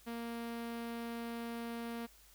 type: tone with notch filter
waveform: sawtooth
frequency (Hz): 233.1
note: A#3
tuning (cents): 0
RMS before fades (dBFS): -42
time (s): 0.06-2.07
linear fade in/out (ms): 20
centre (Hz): 7000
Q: 1
effects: added 50 Hz sine -65 dBFS peak until 2.34 s + white hiss -63 dBFS RMS until 2.34 s